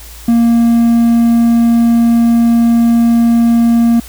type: tone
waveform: triangle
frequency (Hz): 233.1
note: A#3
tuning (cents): 0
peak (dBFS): -4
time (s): 0.28-4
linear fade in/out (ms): 5
effects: added 57 Hz sine -32 dBFS peak until 4.08 s + white hiss -35 dBFS RMS until 4.08 s